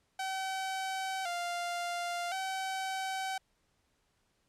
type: tone with vibrato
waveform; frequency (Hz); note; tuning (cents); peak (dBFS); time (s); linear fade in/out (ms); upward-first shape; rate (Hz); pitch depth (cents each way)
sawtooth; 730; F#5; -24; -30; 0.19-3.38; 5; square; 0.47; 79
effects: pink hiss -75 dBFS RMS until 4.48 s + low-pass 10000 Hz 12 dB/octave